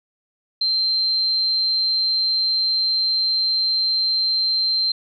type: tone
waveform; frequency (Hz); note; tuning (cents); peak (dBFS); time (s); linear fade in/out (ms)
sine; 4135; C8; -21; -17; 0.61-4.92; 5
effects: none